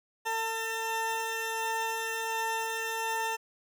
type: tone pair together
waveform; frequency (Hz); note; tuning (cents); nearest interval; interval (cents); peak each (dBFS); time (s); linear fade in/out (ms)
20% pulse; 449.7 / 898; A4 / A5; +38 / +35; octave; 1197; -31 / -27; 0.25-3.37; 20
effects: none